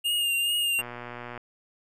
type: tone with vibrato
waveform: square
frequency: 2820 Hz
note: F7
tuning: 16 cents sharp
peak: -24 dBFS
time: 0.04-0.82 s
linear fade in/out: 20 ms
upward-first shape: triangle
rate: 2.4 Hz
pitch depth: 38 cents each way
type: click train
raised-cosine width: 0.5 ms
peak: -23 dBFS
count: 72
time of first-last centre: 0.79-1.377 s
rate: 121 Hz
effects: none